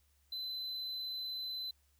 triangle tone, 4036 Hz, B7, 37 cents sharp, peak -37 dBFS, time 0.32-1.71 s, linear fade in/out 5 ms, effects added 70 Hz sine -70 dBFS peak until 1.99 s + white hiss -75 dBFS RMS until 1.99 s

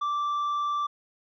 triangle tone with tanh clipping, 1170 Hz, D6, 7 cents flat, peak -26 dBFS, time 0.01-0.87 s, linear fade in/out 10 ms, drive 8 dB, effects none

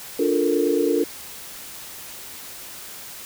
sine chord, Bb major seventh, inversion first, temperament just, 291.4 / 349.6 / 437 / 466.2 Hz, D4 / F4 / A4 / Bb4, -13 / +2 / -12 / 0 cents, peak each -23 dBFS, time 0.19-1.04 s, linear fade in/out 5 ms, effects white hiss -38 dBFS RMS until 3.25 s

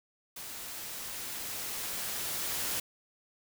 white noise with level ramp, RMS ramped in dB -43 to -33 dBFS, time 0.36-2.8 s, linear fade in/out 5 ms, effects none

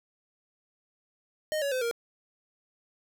square tone with pitch steps, 617 / 562.5 / 512.9 / 467.6 Hz, D#5 / C#5 / C5 / A#4, -15 / +25 / -35 / +5 cents, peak -28 dBFS, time 1.52-1.912 s, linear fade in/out 0 ms, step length 98 ms, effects none

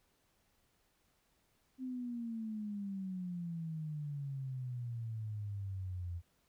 sine exponential sweep, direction down, 261.6 to 84.9 Hz, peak -38 dBFS, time 1.78-6.22 s, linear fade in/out 50 ms, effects pink hiss -75 dBFS RMS until 6.48 s

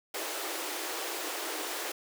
pink high-pass noise, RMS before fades -36 dBFS, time 0.14-1.92 s, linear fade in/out 5 ms, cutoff 300 Hz, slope 96 dB/octave, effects none

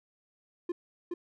triangle tone with echo, 349.2 Hz, F4, in tune, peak -27 dBFS, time 0.69-0.72 s, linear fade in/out 5 ms, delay 420 ms, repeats 1, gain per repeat -3 dB, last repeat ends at 1.14 s, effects none

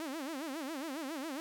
sawtooth tone with vibrato, 293.9 Hz, D4, 1 cent sharp, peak -34 dBFS, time 0-1.4 s, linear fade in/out 0 ms, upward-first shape sine, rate 7.3 Hz, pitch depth 220 cents each way, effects none

